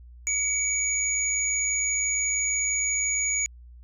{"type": "tone pair together", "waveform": "sine", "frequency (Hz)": [2268, 6803], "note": ["C#7", "G#8"], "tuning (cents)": [39, 41], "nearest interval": "octave + perfect fifth", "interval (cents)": 1902, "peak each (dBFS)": [-29, -24], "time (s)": [0.27, 3.46], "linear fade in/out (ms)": 0, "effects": ["added 60 Hz sine -44 dBFS peak until 3.83 s"]}